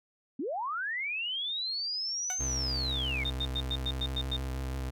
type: linear two-way sweep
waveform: sine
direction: up then down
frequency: 231 to 6390 to 2105 Hz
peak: -31 dBFS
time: 0.39-3.24 s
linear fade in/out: 5 ms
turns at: 2.42 s
type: tone with exponential decay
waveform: 15% pulse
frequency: 739 Hz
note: F#5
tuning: 2 cents flat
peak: -26 dBFS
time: 2.3-2.43 s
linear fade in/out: 1 ms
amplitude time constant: 27 ms
type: tone with vibrato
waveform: 35% pulse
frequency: 65.41 Hz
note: C2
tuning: in tune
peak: -31 dBFS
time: 2.39-4.91 s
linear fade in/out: 20 ms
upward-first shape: triangle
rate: 6 Hz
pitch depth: 36 cents each way
type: tone bursts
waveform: sine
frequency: 3646 Hz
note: A#7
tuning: 39 cents flat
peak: -30 dBFS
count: 8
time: 3.25-4.366 s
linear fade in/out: 5 ms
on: 52 ms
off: 100 ms
effects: none